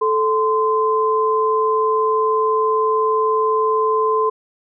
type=tone pair together; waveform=sine; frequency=436.9 / 1034 Hz; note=A4 / C6; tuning=-12 / -21 cents; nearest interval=octave + minor third; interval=1491 cents; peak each=-17 dBFS; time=0.01-4.3 s; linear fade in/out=10 ms; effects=none